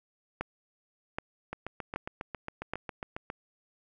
two click trains, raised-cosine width 0.5 ms, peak -21 / -17 dBFS, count 14 / 4, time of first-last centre 1.53-3.301 / 0.41-2.736 s, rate 7.34 / 1.29 Hz, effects none

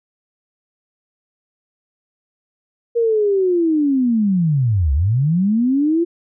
sine linear two-way sweep, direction down then up, 475 to 65.1 to 347.8 Hz, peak -13 dBFS, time 2.95-6.05 s, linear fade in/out 20 ms, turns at 4.93 s, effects none

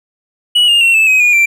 triangle tone with pitch steps, 2929 / 2824 / 2723 / 2626 / 2532 / 2442 / 2354 Hz, F#7 / F7 / F7 / E7 / D#7 / D#7 / D7, -18 / +19 / -44 / -7 / +30 / -33 / +3 cents, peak -5 dBFS, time 0.55-1.46 s, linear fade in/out 10 ms, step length 130 ms, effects none

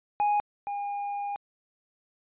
triangle tone pair in turn, 828 / 811.4 Hz, G#5 / G#5, -5 / -41 cents, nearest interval unison, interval 36 cents, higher first, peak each -20 / -28 dBFS, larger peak first, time 0.2-0.4 / 0.67-1.36 s, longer second, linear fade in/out 0 ms, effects resampled to 8000 Hz

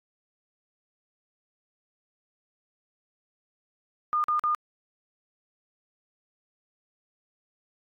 sine tone bursts, 1216 Hz, D#6, 40 cents flat, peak -22 dBFS, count 3, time 4.13-4.548 s, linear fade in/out 0 ms, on 110 ms, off 44 ms, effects AAC 48 kbps

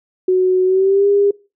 sine tone with pitch glide, 370 to 403.5 Hz, F#4 to G#4, 0 to -50 cents, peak -10 dBFS, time 0.28-1.31 s, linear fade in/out 5 ms, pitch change +150 cents, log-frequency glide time 0.65-1.07 s, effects noise-tail reverb RT60 0.3 s tail -22 dB re dry

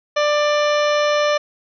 harmonic tone, 592 Hz, D5, 14 cents sharp, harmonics 1 / 2 / 3 / 4 / 5 / 6 / 7 / 9 / 10, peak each -16 / -22 / -26 / -28 / -30 / -32 / -33 / -35 / -36 dBFS, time 0.16-1.38 s, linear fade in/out 10 ms, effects none

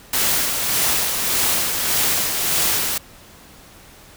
white noise with tremolo, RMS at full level -18 dBFS, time 0.13-2.98 s, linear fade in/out 5 ms, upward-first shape sine, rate 1.7 Hz, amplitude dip 40%, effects pink hiss -45 dBFS RMS until 4.16 s

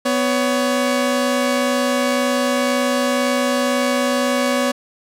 sawtooth tone pair together, 249.7 / 561.4 Hz, B3 / C#5, +19 / +22 cents, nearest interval octave + major second, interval 1403 cents, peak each -15 dBFS, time 0.05-4.72 s, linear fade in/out 10 ms, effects low-pass 12000 Hz 12 dB/octave

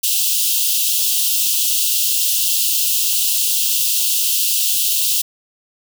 white high-pass noise, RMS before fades -17 dBFS, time 0.03-5.22 s, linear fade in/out 10 ms, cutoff 2700 Hz, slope 96 dB/octave, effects none

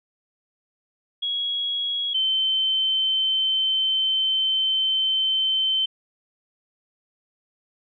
sine tone pair in turn, 3322 / 3086 Hz, G#7 / G7, 0 / -28 cents, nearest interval minor second, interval 128 cents, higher first, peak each -23 / -19 dBFS, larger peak second, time 1.22-2.14 / 2.14-5.86 s, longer second, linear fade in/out 10 ms, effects none

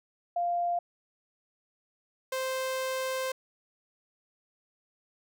sine / sawtooth tone pair in turn, 697 / 522.2 Hz, F5 / C5, -4 / -3 cents, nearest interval perfect fourth, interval 499 cents, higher first, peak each -26 dBFS, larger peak neither, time 0.36-0.79 / 2.32-3.32 s, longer second, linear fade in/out 5 ms, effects none

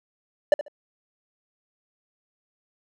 triangle tone with echo, 587.3 Hz, D5, in tune, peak -10 dBFS, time 0.52-0.54 s, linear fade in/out 2 ms, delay 71 ms, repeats 2, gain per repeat -14 dB, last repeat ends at 0.682 s, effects none

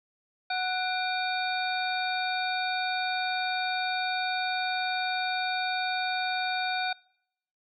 harmonic tone with a mistuned harmonic, 740 Hz, F#5, in tune, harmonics 1 / 2 / 3 / 5 / 6, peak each -30 / -33 / -35 / -37 / -38 dBFS, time 0.5-6.93 s, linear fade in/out 5 ms, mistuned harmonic 3, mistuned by +120 cents, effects noise-tail reverb RT60 0.8 s tail -26 dB re dry

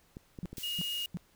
clicks, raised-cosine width 3 ms, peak -30 dBFS, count 5, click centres 0.169 / 0.388 / 0.452 / 0.53 / 0.582 s
sine tone bursts, 174.61 Hz, F3, in tune, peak -33 dBFS, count 3, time 0.43-1.171 s, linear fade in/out 0 ms, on 27 ms, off 330 ms
white high-pass noise, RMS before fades -44 dBFS, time 0.57-1.06 s, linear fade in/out 0 ms, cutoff 2800 Hz, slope 12 dB/octave
sine tone, 2865 Hz, F7, 44 cents sharp, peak -33 dBFS, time 0.63-1.06 s, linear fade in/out 5 ms
effects pink hiss -66 dBFS RMS until 1.35 s

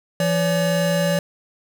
square tone pair together, 169.76 / 571 Hz, F3 / D5, -49 / -49 cents, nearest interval octave + major sixth, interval 2100 cents, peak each -21 dBFS, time 0.2-1.19 s, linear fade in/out 2 ms, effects none

